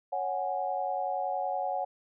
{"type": "chord", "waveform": "sine", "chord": "C# suspended fourth", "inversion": "none", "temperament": "equal", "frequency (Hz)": [554.4, 740, 830.6], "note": ["C#5", "F#5", "G#5"], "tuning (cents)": [0, 0, 0], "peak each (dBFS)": [-35, -31, -35], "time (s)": [0.12, 1.85], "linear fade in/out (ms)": 10, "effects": []}